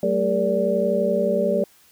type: tone cluster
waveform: sine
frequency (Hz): 191.2 / 222.6 / 405.8 / 466.7 / 579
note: G3 / A3 / G#4 / A#4 / D5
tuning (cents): -43 / +20 / -40 / +2 / -25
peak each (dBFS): -26 / -27 / -25 / -26 / -21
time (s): 0.03-1.64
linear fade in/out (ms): 2
effects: white hiss -55 dBFS RMS until 1.91 s